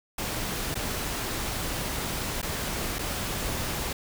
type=noise with dropouts; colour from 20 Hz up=pink; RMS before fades=-31 dBFS; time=0.18-3.93 s; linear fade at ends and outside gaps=5 ms; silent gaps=0.744-0.753 / 2.417-2.427 / 2.986-2.99 s; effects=none